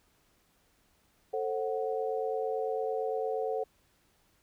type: chord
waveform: sine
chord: F# diminished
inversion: first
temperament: just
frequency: 444 / 532.8 / 740 Hz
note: A4 / C5 / F#5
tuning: +16 / +31 / 0 cents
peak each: -32 / -35 / -36 dBFS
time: 1.33-3.64 s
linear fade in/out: 10 ms
effects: pink hiss -69 dBFS RMS until 4.42 s